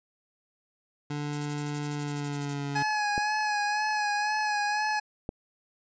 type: tone with pitch glide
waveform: 25% pulse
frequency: 146.83 to 141.75 Hz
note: D3 to C#3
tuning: 0 to +39 cents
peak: -27 dBFS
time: 1.1-2.83 s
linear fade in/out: 5 ms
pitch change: -61 cents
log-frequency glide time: 1.93-2.67 s
type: noise bursts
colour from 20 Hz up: violet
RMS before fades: -35 dBFS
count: 15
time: 1.33-2.534 s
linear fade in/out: 0 ms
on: 42 ms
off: 41 ms
type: tone with vibrato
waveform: 25% pulse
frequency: 840 Hz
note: G#5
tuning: 19 cents sharp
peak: -22 dBFS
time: 2.75-5 s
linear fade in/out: 10 ms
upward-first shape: sine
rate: 2 Hz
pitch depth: 30 cents each way
type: clicks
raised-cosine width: 2 ms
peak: -19 dBFS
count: 2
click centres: 3.179 / 5.291 s
effects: resampled to 16000 Hz